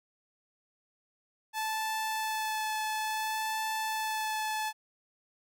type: tone with vibrato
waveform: sawtooth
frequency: 871 Hz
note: A5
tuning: 18 cents flat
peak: -27 dBFS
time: 1.53-4.73 s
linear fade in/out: 50 ms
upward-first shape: sine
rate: 0.58 Hz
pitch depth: 12 cents each way
effects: none